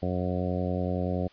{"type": "harmonic tone", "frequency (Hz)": 90.6, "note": "F#2", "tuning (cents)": -36, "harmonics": [1, 2, 3, 4, 5, 6, 7, 8], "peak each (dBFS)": [-31, -31, -35, -38, -37, -35, -38, -40], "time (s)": [0.02, 1.28], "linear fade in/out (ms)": 10, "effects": ["white hiss -58 dBFS RMS until 1.32 s", "resampled to 11025 Hz"]}